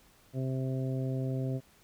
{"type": "harmonic tone", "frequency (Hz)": 131.3, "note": "C3", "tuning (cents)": 6, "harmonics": [1, 2, 3, 4, 5], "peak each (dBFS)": [-31, -37, -41, -43, -45], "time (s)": [0.33, 1.61], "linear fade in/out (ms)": 50, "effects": ["pink hiss -62 dBFS RMS until 1.83 s"]}